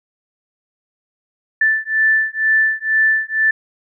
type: beating tone pair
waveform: sine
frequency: 1760 / 1762.1 Hz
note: A6 / A6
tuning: 0 / +2 cents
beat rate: 2.1 Hz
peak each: -16 dBFS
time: 1.61-3.51 s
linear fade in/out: 5 ms
effects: none